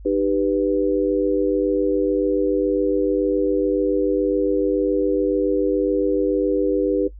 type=chord; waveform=sine; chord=Eb augmented; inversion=none; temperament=equal with one note detuned; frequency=304.9 / 392 / 493.9 Hz; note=Eb4 / G4 / B4; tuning=-35 / 0 / 0 cents; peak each=-21 dBFS; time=0.05-7.08 s; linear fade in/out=10 ms; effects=noise-tail reverb RT60 0.1 s tail -17 dB re dry + added 50 Hz sine -36 dBFS peak until 7.19 s